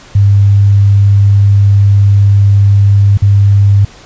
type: tone with dropouts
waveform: sine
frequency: 100.3 Hz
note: G2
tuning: 40 cents sharp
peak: -3 dBFS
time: 0.15-3.85 s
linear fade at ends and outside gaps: 5 ms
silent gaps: 3.174-3.221 s
effects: pink hiss -36 dBFS RMS until 4.05 s + resampled to 16000 Hz